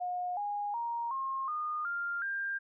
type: tone with pitch steps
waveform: sine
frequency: 719 / 821.2 / 937.8 / 1071.1 / 1223.3 / 1397.1 / 1595.6 Hz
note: F#5 / G#5 / A#5 / C6 / D#6 / F6 / G6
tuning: -50 / -20 / +10 / +40 / -30 / 0 / +30 cents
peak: -32 dBFS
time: 0-2.59 s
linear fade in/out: 20 ms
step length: 370 ms
effects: none